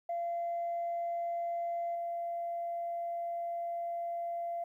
sine tone with level steps, 686 Hz, F5, 31 cents flat, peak -31 / -33 dBFS, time 0.09-4.64 s, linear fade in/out 5 ms, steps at 1.95 s, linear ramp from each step 2 ms, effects tanh soft clip ceiling -29 dBFS + 12-bit

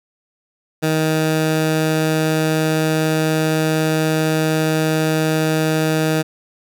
15% pulse tone, 157.4 Hz, D#3, 20 cents sharp, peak -9 dBFS, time 0.82-6.23 s, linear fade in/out 20 ms, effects none

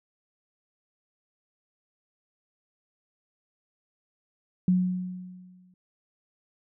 sine tone with exponential decay, 182.4 Hz, F#3, 24 cents flat, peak -17 dBFS, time 4.68-5.74 s, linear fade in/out 2 ms, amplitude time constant 230 ms, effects none

